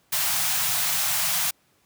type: band-stop noise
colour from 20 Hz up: white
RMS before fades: -24 dBFS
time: 0.12-1.51 s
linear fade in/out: 10 ms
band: 190 to 620 Hz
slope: 96 dB/octave
effects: pink hiss -64 dBFS RMS until 1.85 s + high-pass 100 Hz 12 dB/octave